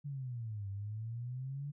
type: exponential two-way sweep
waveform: sine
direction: down then up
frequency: 146.6 to 97.3 to 146.6 Hz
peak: -38 dBFS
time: 0.04-1.72 s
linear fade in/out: 20 ms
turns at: 0.69 s
effects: none